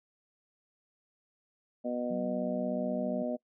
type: harmonic tone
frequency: 122.6 Hz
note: B2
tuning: 12 cents flat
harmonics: 2 / 3 / 4 / 5 / 6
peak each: -34 / -44 / -40 / -34 / -46 dBFS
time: 1.84-3.37 s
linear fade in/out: 20 ms
type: tone with pitch glide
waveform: sine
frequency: 188 to 192.17 Hz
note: F#3 to G3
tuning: +28 to -34 cents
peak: -36 dBFS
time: 2.1-3.23 s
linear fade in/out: 10 ms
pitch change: +38 cents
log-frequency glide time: 2.55-3.07 s
effects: noise-tail reverb RT60 0.1 s tail -23 dB re dry